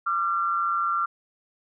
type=tone pair together; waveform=sine; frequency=1187 / 1367 Hz; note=D6 / F6; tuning=+18 / -37 cents; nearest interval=major second; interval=245 cents; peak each=-26 / -24 dBFS; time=0.06-1.06 s; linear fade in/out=10 ms; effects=none